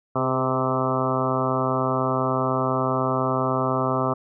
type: harmonic tone with a mistuned harmonic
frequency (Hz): 130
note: C3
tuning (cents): -11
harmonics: 1 / 2 / 3 / 4 / 5 / 6 / 7 / 8 / 9 / 10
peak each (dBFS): -28 / -28 / -29 / -30 / -28 / -33 / -33 / -31 / -28 / -31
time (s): 0.15-4.14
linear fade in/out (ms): 10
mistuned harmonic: 3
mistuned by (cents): +26
effects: none